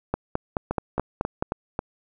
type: two click trains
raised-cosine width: 1 ms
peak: -9 / -11 dBFS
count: 7 / 5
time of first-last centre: 0.14-1.425 / 0.71-1.791 s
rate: 4.67 / 3.7 Hz
effects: none